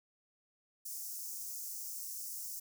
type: high-pass noise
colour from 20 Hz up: white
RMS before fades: -43 dBFS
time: 0.85-2.6 s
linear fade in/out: 10 ms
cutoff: 5300 Hz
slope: 48 dB/octave
effects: none